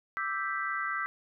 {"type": "chord", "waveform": "sine", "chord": "E minor seventh", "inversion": "third", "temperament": "equal", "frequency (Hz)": [1174.7, 1318.5, 1568, 1975.5], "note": ["D6", "E6", "G6", "B6"], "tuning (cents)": [0, 0, 0, 0], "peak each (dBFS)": [-37, -35, -35, -36], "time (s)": [0.17, 1.06], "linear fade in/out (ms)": 0, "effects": []}